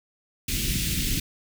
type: band-stop noise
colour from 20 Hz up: pink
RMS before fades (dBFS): -26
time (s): 0.48-1.2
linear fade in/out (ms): 5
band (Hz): 290 to 2300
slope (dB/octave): 24
effects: none